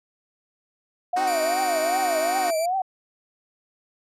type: tone with vibrato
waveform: sine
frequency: 698 Hz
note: F5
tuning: 1 cent flat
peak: -21 dBFS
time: 1.13-2.82 s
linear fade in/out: 5 ms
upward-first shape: triangle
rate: 2.6 Hz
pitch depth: 200 cents each way
type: chord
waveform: 10% pulse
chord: C diminished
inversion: none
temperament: equal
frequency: 261.6 / 311.1 / 370 Hz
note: C4 / Eb4 / Gb4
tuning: 0 / 0 / 0 cents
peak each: -27 / -23 / -23 dBFS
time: 1.16-2.51 s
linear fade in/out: 10 ms
type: tone with pitch glide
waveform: 5% pulse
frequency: 2349 to 2333 Hz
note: D7 to D7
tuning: 0 to -12 cents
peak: -21 dBFS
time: 1.27-2.66 s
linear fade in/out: 5 ms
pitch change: -12 cents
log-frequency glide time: 1.48-1.75 s
effects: low-pass 11000 Hz 12 dB/octave